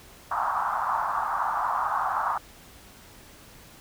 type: band-pass noise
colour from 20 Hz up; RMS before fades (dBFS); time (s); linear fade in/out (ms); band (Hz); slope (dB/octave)
white; -27; 0.31-2.38; 5; 750 to 1300; 48
effects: pink hiss -50 dBFS RMS until 3.8 s